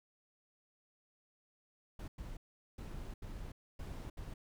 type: noise bursts at uneven times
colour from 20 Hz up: brown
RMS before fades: -45 dBFS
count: 6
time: 1.99-2.08 / 2.18-2.37 / 2.78-3.14 / 3.22-3.52 / 3.79-4.1 / 4.17-4.34 s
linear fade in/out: 5 ms
effects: none